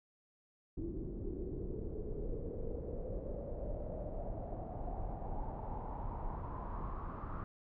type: noise with low-pass filter sweep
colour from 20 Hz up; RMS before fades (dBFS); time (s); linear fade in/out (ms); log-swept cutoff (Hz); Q
brown; -41; 0.77-7.44; 0; 330 to 1200; 6.1
effects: none